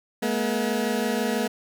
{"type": "tone pair together", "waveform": "20% pulse", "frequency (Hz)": [213.5, 239.6], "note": ["G#3", "A#3"], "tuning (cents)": [48, 48], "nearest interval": "major second", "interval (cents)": 200, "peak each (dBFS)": -21, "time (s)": [0.22, 1.48], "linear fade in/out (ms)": 10, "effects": []}